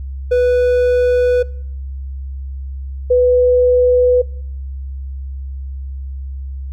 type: tone pair in turn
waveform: triangle / sine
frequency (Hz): 493.9 / 496.4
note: B4 / B4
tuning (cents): 0 / +9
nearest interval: unison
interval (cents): 9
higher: second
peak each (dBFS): -8 / -8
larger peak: neither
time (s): 0.31-1.43 / 3.1-4.22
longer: neither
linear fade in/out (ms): 10
effects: noise-tail reverb RT60 0.7 s tail -24 dB re dry + added 67 Hz sine -23 dBFS peak until 6.72 s